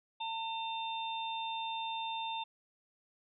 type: harmonic tone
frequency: 900 Hz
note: A5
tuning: 39 cents sharp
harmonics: 1 / 3 / 4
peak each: -37 / -45 / -41 dBFS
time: 0.2-2.44 s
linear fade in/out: 10 ms
effects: none